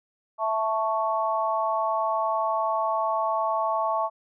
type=chord; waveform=sine; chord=A major; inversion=second; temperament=equal; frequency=659.3 / 880 / 1108.7 Hz; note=E5 / A5 / C#6; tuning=0 / 0 / 0 cents; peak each=-27 dBFS; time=0.38-4.1 s; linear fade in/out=50 ms; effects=none